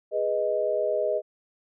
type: chord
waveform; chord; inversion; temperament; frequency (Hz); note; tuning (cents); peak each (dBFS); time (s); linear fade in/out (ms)
sine; G# minor; none; equal; 415.3 / 493.9 / 622.3; G#4 / B4 / D#5; 0 / 0 / 0; -29 / -29 / -25; 0.11-1.22; 50
effects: none